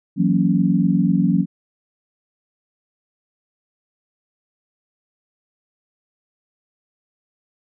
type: chord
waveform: sine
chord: F# dominant seventh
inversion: third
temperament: equal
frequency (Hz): 164.81 / 185 / 233.1 / 277.2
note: E3 / F#3 / A#3 / C#4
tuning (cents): 0 / 0 / 0 / 0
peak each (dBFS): -20 / -17 / -22 / -21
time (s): 0.16-1.46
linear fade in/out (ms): 50
effects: none